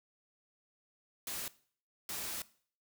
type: noise bursts at uneven times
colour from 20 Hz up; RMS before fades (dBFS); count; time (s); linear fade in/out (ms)
white; -40; 2; 1.27-1.48 / 2.09-2.42; 2
effects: noise-tail reverb RT60 0.5 s tail -19 dB re dry